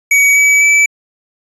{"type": "tone with pitch steps", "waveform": "square", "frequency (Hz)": [2262, 2284, 2307], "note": ["C#7", "D7", "D7"], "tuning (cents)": [34, -49, -31], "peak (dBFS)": -7, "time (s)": [0.11, 0.86], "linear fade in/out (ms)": 5, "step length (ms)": 250, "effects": ["resampled to 24000 Hz"]}